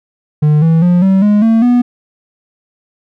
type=tone with pitch steps; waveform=triangle; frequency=150.4 / 163.07 / 176.8 / 191.69 / 207.8 / 225.3 / 244.3 Hz; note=D3 / E3 / F3 / G3 / G#3 / A3 / B3; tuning=+42 / -18 / +22 / -38 / +1 / +41 / -19 cents; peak=-4 dBFS; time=0.42-1.82 s; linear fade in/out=10 ms; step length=200 ms; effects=none